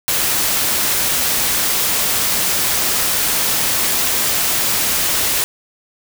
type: noise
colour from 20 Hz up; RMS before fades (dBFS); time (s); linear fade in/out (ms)
white; -17; 0.08-5.44; 0
effects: none